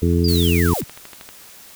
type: harmonic tone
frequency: 85.7 Hz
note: F2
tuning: 32 cents flat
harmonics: 1 / 2 / 3 / 4 / 5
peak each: -17 / -20 / -22 / -23 / -24 dBFS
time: 0.02-0.74 s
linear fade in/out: 5 ms
type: linear sweep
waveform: sine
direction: down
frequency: 4978 to 58.1 Hz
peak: -23 dBFS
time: 0.24-0.84 s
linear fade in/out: 5 ms
type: noise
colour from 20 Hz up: blue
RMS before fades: -28 dBFS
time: 0.28-0.81 s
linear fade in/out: 5 ms
type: click train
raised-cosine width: 0.3 ms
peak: -21 dBFS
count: 9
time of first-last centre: 0.66-1.29 s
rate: 12.7 Hz
effects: white hiss -43 dBFS RMS until 1.75 s